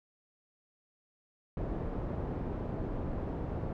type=low-pass noise; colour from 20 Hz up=pink; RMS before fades=-36 dBFS; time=1.57-3.73 s; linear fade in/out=2 ms; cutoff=620 Hz; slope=12 dB/octave; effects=none